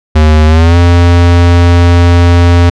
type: tone with pitch glide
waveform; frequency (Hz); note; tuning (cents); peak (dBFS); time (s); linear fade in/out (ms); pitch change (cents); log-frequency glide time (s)
square; 77.3 to 86.77; D#2 to F2; -11 to -11; -3; 0.15-2.7; 10; +200; 0.46-0.77
effects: low-pass 5000 Hz 12 dB/octave